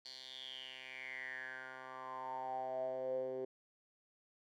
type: tone with band-pass filter sweep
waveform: 10% pulse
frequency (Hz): 130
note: C3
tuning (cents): -11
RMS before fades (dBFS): -44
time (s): 0.05-3.45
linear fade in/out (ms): 5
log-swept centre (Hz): 4400 to 420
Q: 8.3
effects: none